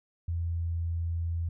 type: tone with pitch glide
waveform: sine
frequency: 84.5 to 84.01 Hz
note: E2 to E2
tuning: +43 to +33 cents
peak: -28 dBFS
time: 0.28-1.49 s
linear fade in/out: 5 ms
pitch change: -10 cents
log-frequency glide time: 0.4-0.75 s
effects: none